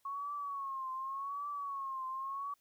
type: tone with vibrato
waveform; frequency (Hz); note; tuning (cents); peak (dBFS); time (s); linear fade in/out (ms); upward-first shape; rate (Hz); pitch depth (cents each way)
sine; 1100; C#6; -14; -37; 0.05-2.54; 5; triangle; 0.87; 100
effects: white hiss -75 dBFS RMS until 2.6 s